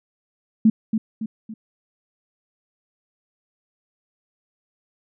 sine tone with echo, 220 Hz, A3, in tune, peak -10 dBFS, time 0.65-0.7 s, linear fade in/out 5 ms, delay 280 ms, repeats 3, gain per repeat -7 dB, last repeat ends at 1.54 s, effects none

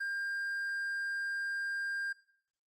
triangle tone, 1600 Hz, G6, 35 cents sharp, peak -32 dBFS, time 0-2.13 s, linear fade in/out 10 ms, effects noise-tail reverb RT60 0.6 s tail -17 dB re dry + Opus 32 kbps

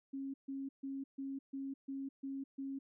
sine tone bursts, 272.2 Hz, C#4, 31 cents flat, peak -39 dBFS, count 8, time 0.13-2.79 s, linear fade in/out 10 ms, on 210 ms, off 140 ms, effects none

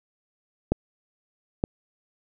clicks, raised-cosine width 2 ms, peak -7 / -9 dBFS, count 2, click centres 0.72 / 1.639 s, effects none

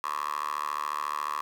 10% pulse tone with high-pass filter, 74.1 Hz, D2, 16 cents sharp, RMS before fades -32 dBFS, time 0.04-1.41 s, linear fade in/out 0 ms, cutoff 1100 Hz, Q 7.7, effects none

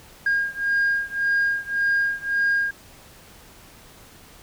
sine beating tone pair, 1619 / 1620.8 Hz, G#6 / G#6, -45 / -43 cents, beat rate 1.8 Hz, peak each -21 / -22 dBFS, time 0.26-2.71 s, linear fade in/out 5 ms, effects tanh soft clip ceiling -15 dBFS + pink hiss -48 dBFS RMS until 4.42 s

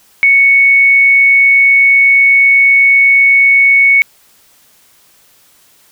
sine tone, 2218 Hz, C#7, in tune, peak -4 dBFS, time 0.23-4.02 s, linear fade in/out 0 ms, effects white hiss -48 dBFS RMS until 5.91 s

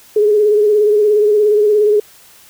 sine tone with vibrato, 420 Hz, G#4, 19 cents sharp, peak -8 dBFS, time 0.16-2 s, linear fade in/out 5 ms, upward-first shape sine, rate 17 Hz, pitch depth 42 cents each way, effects white hiss -44 dBFS RMS until 2.49 s

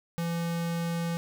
square tone, 168.8 Hz, E3, 41 cents sharp, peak -29 dBFS, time 0.18-1.17 s, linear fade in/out 0 ms, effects none

